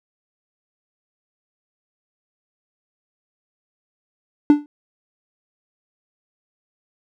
triangle tone with exponential decay, 293.7 Hz, D4, in tune, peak -3 dBFS, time 4.5-4.66 s, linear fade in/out 1 ms, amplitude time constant 34 ms, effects none

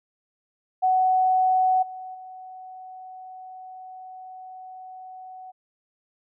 sine tone with level steps, 746 Hz, F#5, 14 cents sharp, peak -17 / -34 / -38 dBFS, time 0.82-5.52 s, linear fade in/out 20 ms, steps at 1.82 / 2.14 s, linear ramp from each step 10 ms, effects none

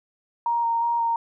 sine tone with vibrato, 932.3 Hz, A#5, in tune, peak -20 dBFS, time 0.46-1.16 s, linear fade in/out 2 ms, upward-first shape square, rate 2.8 Hz, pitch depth 12 cents each way, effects none

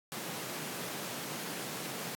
pink high-pass noise, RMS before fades -40 dBFS, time 0.12-2.15 s, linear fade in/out 0 ms, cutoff 130 Hz, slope 48 dB/octave, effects AAC 64 kbps

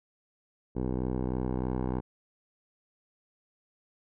10% pulse tone with low-pass filter sweep, 63.2 Hz, B1, 41 cents sharp, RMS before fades -31 dBFS, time 0.75-2.01 s, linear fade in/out 20 ms, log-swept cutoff 530 to 820 Hz, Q 1.2, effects none

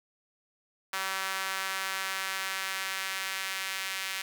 sawtooth tone with high-pass filter sweep, 191.4 Hz, G3, 41 cents flat, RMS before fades -34 dBFS, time 0.93-4.22 s, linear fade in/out 5 ms, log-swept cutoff 1300 to 2100 Hz, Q 1.3, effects none

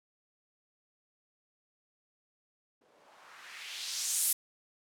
violet noise with low-pass filter sweep, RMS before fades -37 dBFS, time 2.81-4.33 s, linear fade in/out 5 ms, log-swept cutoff 390 to 12000 Hz, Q 1.6, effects none

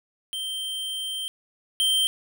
square tone pair in turn, 3136 / 3136 Hz, G7 / G7, 0 / 0 cents, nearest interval unison, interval 0 cents, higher neither, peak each -29 / -20 dBFS, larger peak second, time 0.33-1.28 / 1.8-2.07 s, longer first, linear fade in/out 0 ms, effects none

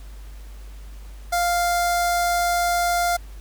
sawtooth tone with notch filter, 698.5 Hz, F5, in tune, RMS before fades -21 dBFS, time 1.32-3.17 s, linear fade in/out 10 ms, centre 2800 Hz, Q 1.6, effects added 50 Hz sine -36 dBFS peak until 3.4 s + pink hiss -51 dBFS RMS until 3.4 s

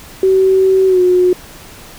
sine tone with pitch glide, 380.4 to 362.2 Hz, F#4 to F#4, +48 to -37 cents, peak -7 dBFS, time 0.23-1.33 s, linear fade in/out 2 ms, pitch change -85 cents, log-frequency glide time 0.87-1 s, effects pink hiss -36 dBFS RMS until 1.98 s

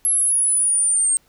sine linear sweep, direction down, 11175 to 8450 Hz, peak -15 dBFS, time 0.05-1.17 s, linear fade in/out 0 ms, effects pink hiss -59 dBFS RMS until 1.28 s

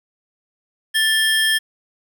square tone pair together, 1760 / 3222 Hz, A6 / G7, 0 / +47 cents, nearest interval minor seventh, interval 1047 cents, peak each -18 / -19 dBFS, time 0.94-1.59 s, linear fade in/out 20 ms, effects 8-bit

